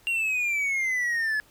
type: exponential sweep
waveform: triangle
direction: down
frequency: 2782 to 1703 Hz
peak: -22 dBFS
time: 0.07-1.4 s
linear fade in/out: 0 ms
effects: pink hiss -58 dBFS RMS until 1.5 s